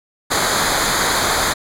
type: noise with comb filter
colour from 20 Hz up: pink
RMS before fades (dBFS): -17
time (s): 0.3-1.54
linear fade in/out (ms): 20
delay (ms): 0.36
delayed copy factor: -0.75
effects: low-pass 11000 Hz 12 dB/octave